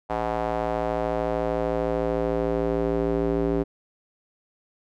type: tone with band-pass filter sweep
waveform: square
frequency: 56.7 Hz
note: A#1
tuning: 47 cents flat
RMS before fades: -25 dBFS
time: 0.09-3.64 s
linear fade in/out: 20 ms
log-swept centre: 760 to 370 Hz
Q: 2.2
effects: none